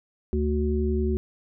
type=harmonic tone; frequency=74.1 Hz; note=D2; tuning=16 cents sharp; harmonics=1 / 3 / 5; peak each=-24 / -28 / -27 dBFS; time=0.33-1.17 s; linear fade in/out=0 ms; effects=none